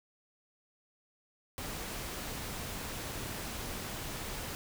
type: noise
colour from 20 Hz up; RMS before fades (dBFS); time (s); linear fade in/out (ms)
pink; -40; 1.58-4.55; 0
effects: none